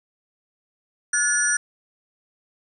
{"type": "tone cluster", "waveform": "sine", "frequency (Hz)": [1447, 1718, 5840, 8730], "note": ["F#6", "A6", "F#8", "C#9"], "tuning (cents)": [-39, -42, -24, -28], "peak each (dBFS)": -24, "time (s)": [1.13, 1.57], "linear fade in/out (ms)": 5, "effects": ["9-bit"]}